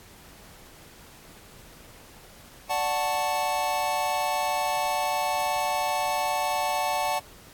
square chord, D major seventh, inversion none, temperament equal, 587.3 / 740 / 880 / 1108.7 Hz, D5 / F#5 / A5 / C#6, 0 / 0 / 0 / 0 cents, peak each -33 / -29 / -29 / -35 dBFS, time 2.69-7.2 s, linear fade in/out 20 ms, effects pink hiss -50 dBFS RMS until 7.53 s + AAC 64 kbps

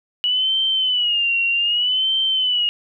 sine tone with vibrato, 2927 Hz, F#7, 19 cents flat, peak -16 dBFS, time 0.24-2.69 s, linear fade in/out 0 ms, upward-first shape sine, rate 0.64 Hz, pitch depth 110 cents each way, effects none

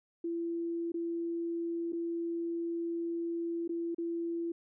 sine tone with dropouts, 337.3 Hz, E4, 40 cents sharp, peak -32 dBFS, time 0.24-4.52 s, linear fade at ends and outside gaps 5 ms, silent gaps 0.92-0.941 / 1.923-1.93 / 3.678-3.692 / 3.947-3.982 s, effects none

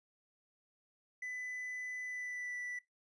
triangle tone with pitch glide, 2000 to 1970.2 Hz, B6 to B6, +21 to -5 cents, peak -38 dBFS, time 1.22-2.79 s, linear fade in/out 5 ms, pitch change -26 cents, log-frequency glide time 2.05-2.56 s, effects noise-tail reverb RT60 0.2 s tail -20 dB re dry + resampled to 22050 Hz

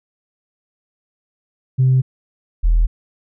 sine tone pair in turn, 130 / 40.95 Hz, C3 / E1, -11 / -11 cents, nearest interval octave + minor sixth, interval 2000 cents, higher first, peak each -9 dBFS, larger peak neither, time 1.78-2.02 / 2.63-2.87 s, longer neither, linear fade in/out 20 ms, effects tanh soft clip ceiling -7 dBFS

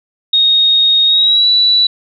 sine tone with pitch glide, 3729 to 3946 Hz, A#7 to B7, 0 to -2 cents, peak -7 dBFS, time 0.33-1.87 s, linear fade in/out 5 ms, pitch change +98 cents, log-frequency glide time 1.06-1.48 s, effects none

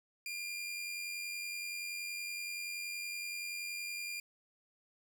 sawtooth tone with amplitude modulation, 2400 Hz, D7, 37 cents sharp, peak -34 dBFS, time 0.26-4.2 s, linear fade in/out 2 ms, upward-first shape sine, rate 90.6 Hz, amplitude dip 35%, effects none

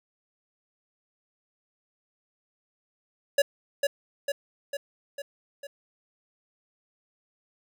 square tone with echo, 564 Hz, C#5, 30 cents sharp, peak -18 dBFS, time 3.38-3.42 s, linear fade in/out 5 ms, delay 450 ms, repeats 5, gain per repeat -4 dB, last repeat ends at 5.67 s, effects none

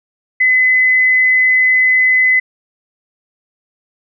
sine tone, 2023 Hz, B6, 41 cents sharp, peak -8 dBFS, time 0.4-2.4 s, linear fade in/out 10 ms, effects none

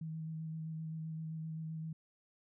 sine tone with vibrato, 159.5 Hz, D#3, 43 cents sharp, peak -39 dBFS, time 0.01-1.93 s, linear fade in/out 5 ms, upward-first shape square, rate 7.7 Hz, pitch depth 13 cents each way, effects none

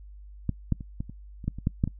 clicks, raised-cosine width 5 ms, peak -13 / -11 / -26 / -19 / -27 / -28 / -14 / -25 / -11 / -10 / -18 dBFS, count 11, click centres 0.493 / 0.723 / 0.808 / 1.005 / 1.096 / 1.442 / 1.48 / 1.586 / 1.671 / 1.839 / 1.876 s, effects noise-tail reverb RT60 0.1 s tail -24 dB re dry + added 50 Hz sine -43 dBFS peak until 1.99 s

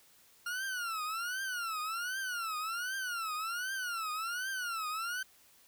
40% pulse tone with vibrato, 1396.9 Hz, F6, in tune, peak -34 dBFS, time 0.46-5.23 s, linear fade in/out 5 ms, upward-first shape triangle, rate 1.3 Hz, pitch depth 230 cents each way, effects white hiss -63 dBFS RMS until 5.67 s

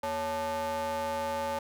square ring-modulated tone, 160.1 Hz, D#3, 50 cents sharp, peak -28 dBFS, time 0.03-1.59 s, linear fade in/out 5 ms, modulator 717 Hz, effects none

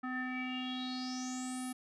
square tone with low-pass filter sweep, 254.7 Hz, C4, 46 cents flat, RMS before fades -39 dBFS, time 0.03-1.73 s, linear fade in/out 10 ms, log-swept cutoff 1500 to 11000 Hz, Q 8.4, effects none

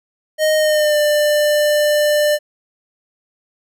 square tone with pitch glide, 620 to 595.4 Hz, D#5 to D5, -6 to +24 cents, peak -13 dBFS, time 0.38-2.39 s, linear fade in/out 50 ms, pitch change -70 cents, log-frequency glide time 0.56-0.98 s, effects none

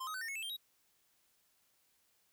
square tone with pitch steps, 1046.5 / 1259 / 1514.6 / 1822.1 / 2192 / 2637 / 3172 / 3816 Hz, C6 / D#6 / F#6 / A#6 / C#7 / E7 / G7 / A#7, 0 / +20 / +40 / -40 / -20 / 0 / +20 / +40 cents, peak -40 dBFS, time 0-0.568 s, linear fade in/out 10 ms, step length 71 ms, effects white hiss -74 dBFS RMS until 2.32 s

